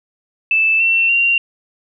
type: tone with pitch steps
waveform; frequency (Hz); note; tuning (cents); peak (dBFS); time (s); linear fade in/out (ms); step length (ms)
sine; 2637 / 2699 / 2762; E7 / E7 / F7; 0 / +40 / -20; -11; 0.51-1.38; 2; 290
effects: none